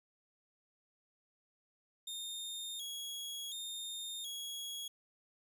sawtooth tone with vibrato, 3487 Hz, A7, 16 cents flat, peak -38 dBFS, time 2.07-4.88 s, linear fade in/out 5 ms, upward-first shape square, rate 0.69 Hz, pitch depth 82 cents each way, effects none

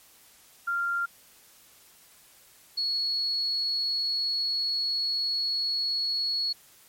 sine tone pair in turn, 1390 / 4357 Hz, F6 / C#8, -9 / -31 cents, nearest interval octave + minor sixth, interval 1978 cents, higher second, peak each -25 dBFS, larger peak neither, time 0.67-1.06 / 2.77-6.53 s, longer second, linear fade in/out 10 ms, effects white hiss -56 dBFS RMS until 6.88 s + MP3 64 kbps

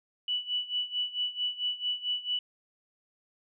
sine tone with tremolo, 2960 Hz, F#7, in tune, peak -26 dBFS, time 0.28-2.39 s, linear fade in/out 2 ms, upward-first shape sine, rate 4.5 Hz, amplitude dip 85%, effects none

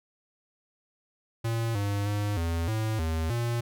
square tone with pitch steps, 114.8 / 101.2 / 103.1 / 83.5 / 109.7 / 80.5 / 118.2 Hz, A#2 / G#2 / G#2 / E2 / A2 / E2 / A#2, -26 / -44 / -12 / +23 / -5 / -41 / +24 cents, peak -27 dBFS, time 1.44-3.61 s, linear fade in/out 10 ms, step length 310 ms, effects none

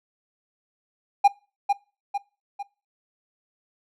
triangle tone with echo, 807 Hz, G#5, 50 cents flat, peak -9 dBFS, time 1.24-1.28 s, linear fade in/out 10 ms, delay 450 ms, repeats 3, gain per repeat -6 dB, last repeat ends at 2.63 s, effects noise-tail reverb RT60 0.3 s tail -22 dB re dry

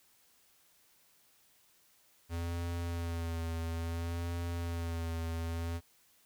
square tone with vibrato, 84.1 Hz, E2, 35 cents sharp, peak -35 dBFS, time 2.29-5.81 s, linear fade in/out 50 ms, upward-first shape sine, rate 0.59 Hz, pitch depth 33 cents each way, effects white hiss -67 dBFS RMS until 6.25 s

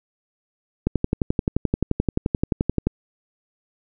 click train, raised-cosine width 3 ms, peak -6 dBFS, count 24, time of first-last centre 0.87-2.87 s, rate 11.5 Hz, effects none

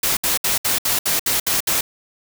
white noise bursts, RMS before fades -19 dBFS, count 9, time 0.03-1.81 s, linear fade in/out 5 ms, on 140 ms, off 65 ms, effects none

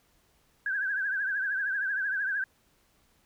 sine tone with vibrato, 1593 Hz, G6, 27 cents sharp, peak -27 dBFS, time 0.66-2.44 s, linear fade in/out 2 ms, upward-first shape triangle, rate 13 Hz, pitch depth 110 cents each way, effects pink hiss -67 dBFS RMS until 3.25 s

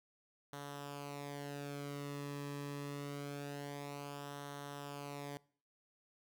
sawtooth tone with flanger, 142.9 Hz, D3, 47 cents flat, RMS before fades -45 dBFS, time 0.53-5.37 s, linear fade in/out 0 ms, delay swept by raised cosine 0.41 to 1.38 ms, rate 0.25 Hz, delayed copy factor -0.65, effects noise-tail reverb RT60 0.5 s tail -23 dB re dry

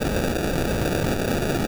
white noise with sample-and-hold, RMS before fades -23 dBFS, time 0-1.67 s, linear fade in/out 20 ms, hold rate 1050 Hz, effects none

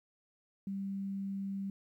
sine tone, 196 Hz, G3, in tune, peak -35 dBFS, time 0.67-1.7 s, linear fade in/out 2 ms, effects 12-bit

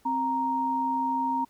sine tone pair together, 263.2 / 933 Hz, C4 / A#5, +10 / +1 cents, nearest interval octave + minor seventh, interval 2191 cents, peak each -31 / -25 dBFS, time 0.05-1.45 s, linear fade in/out 10 ms, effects pink hiss -63 dBFS RMS until 1.49 s

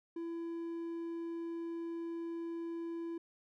triangle tone, 335 Hz, E4, 28 cents sharp, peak -36 dBFS, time 0.16-3.18 s, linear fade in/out 5 ms, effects none

